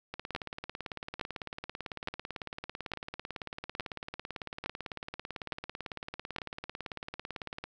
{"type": "two click trains", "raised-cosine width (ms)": 0.3, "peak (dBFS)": [-22, -17], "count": [136, 8], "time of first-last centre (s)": [[0.14, 7.64], [0.35, 6.384]], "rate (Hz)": [18, 1.16], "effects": []}